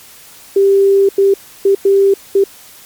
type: tone bursts at uneven times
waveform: sine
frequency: 393.9 Hz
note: G4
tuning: 8 cents sharp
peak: -6 dBFS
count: 5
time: 0.56-1.09 / 1.18-1.34 / 1.65-1.75 / 1.85-2.14 / 2.35-2.44 s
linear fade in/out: 5 ms
effects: white hiss -39 dBFS RMS until 2.85 s + MP3 96 kbps